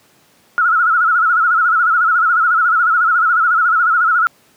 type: tone with vibrato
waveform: sine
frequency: 1369 Hz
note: F6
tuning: 35 cents flat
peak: -10 dBFS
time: 0.58-4.27 s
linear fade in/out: 0 ms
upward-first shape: sine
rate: 14 Hz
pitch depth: 110 cents each way
effects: pink hiss -52 dBFS RMS until 4.56 s + high-pass 150 Hz 12 dB/octave